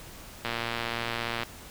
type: click train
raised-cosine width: 0.3 ms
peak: -14 dBFS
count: 116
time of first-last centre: 0.45-1.433 s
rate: 117 Hz
effects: pink hiss -46 dBFS RMS until 1.7 s